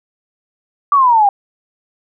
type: exponential sweep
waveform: sine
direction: down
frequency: 1174.7 to 784 Hz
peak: -7 dBFS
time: 0.92-1.29 s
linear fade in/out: 2 ms
effects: none